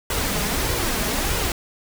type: noise with flanger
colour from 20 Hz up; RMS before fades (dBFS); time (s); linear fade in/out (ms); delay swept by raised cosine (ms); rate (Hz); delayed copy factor
pink; -23; 0.1-1.52; 2; 2 to 4.9; 1.6; +0.5
effects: none